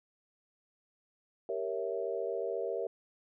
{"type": "chord", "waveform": "sine", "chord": "G diminished seventh", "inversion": "none", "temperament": "equal", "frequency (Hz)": [392, 466.2, 554.4, 659.3], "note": ["G4", "Bb4", "Db5", "Fb5"], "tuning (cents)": [0, 0, 0, 0], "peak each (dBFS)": [-38, -36, -39, -39], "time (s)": [1.49, 2.87], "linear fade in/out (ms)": 2, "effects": []}